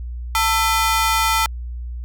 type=ring-modulated tone; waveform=sawtooth; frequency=1110 Hz; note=C#6; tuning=2 cents sharp; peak=-9 dBFS; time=0.35-1.46 s; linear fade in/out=0 ms; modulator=215 Hz; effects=added 60 Hz sine -26 dBFS peak until 2.04 s